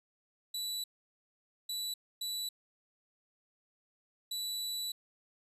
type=tone bursts at uneven times; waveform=sawtooth; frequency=3951 Hz; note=B7; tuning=in tune; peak=-32 dBFS; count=4; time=0.54-0.84 / 1.69-1.94 / 2.21-2.49 / 4.31-4.92 s; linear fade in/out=5 ms; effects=resampled to 32000 Hz